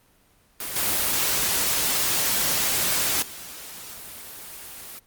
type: noise with level steps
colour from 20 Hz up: white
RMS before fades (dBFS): -31 / -23 / -39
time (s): 0.6-4.99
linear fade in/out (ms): 2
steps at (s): 0.76 / 3.22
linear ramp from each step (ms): 5
effects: pink hiss -60 dBFS RMS until 5.06 s + Opus 24 kbps